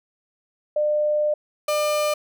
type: tone pair in turn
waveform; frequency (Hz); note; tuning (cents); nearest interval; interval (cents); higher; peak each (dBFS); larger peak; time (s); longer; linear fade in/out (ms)
sine / 35% pulse; 600 / 600; D5 / D5; +37 / +37; unison; 0; neither; -18; neither; 0.76-1.34 / 1.68-2.14; first; 5
effects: none